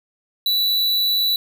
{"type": "tone", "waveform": "square", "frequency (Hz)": 3951, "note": "B7", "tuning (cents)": 0, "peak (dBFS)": -17, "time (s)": [0.46, 1.36], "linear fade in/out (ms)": 2, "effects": []}